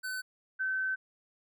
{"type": "tone pair in turn", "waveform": ["square", "sine"], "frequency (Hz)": [1515, 1533.5], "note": ["F#6", "G6"], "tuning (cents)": [40, -38], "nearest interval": "unison", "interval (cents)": 22, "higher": "second", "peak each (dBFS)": [-35, -29], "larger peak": "second", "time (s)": [[0.03, 0.22], [0.59, 0.96]], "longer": "second", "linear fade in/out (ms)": 20, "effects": []}